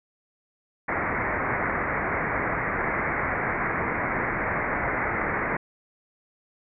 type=low-pass noise; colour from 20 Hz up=white; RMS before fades=-27 dBFS; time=0.88-5.57 s; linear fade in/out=5 ms; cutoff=2200 Hz; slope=96 dB/octave; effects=none